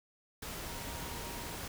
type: tone in noise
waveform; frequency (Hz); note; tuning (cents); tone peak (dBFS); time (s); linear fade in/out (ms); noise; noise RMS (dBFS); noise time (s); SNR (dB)
sine; 942; A#5; +18; -50; 0.66-1.55; 5; pink; -42; 0.42-1.68; -11
effects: none